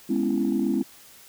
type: chord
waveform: sine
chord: C# minor seventh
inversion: second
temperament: just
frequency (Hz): 207.9 / 249.5 / 277.2 / 332.6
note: G#3 / B3 / C#4 / E4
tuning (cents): +2 / +18 / 0 / +16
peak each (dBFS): -26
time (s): 0.09-0.83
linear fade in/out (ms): 10
effects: tanh soft clip ceiling -14 dBFS + white hiss -50 dBFS RMS until 1.28 s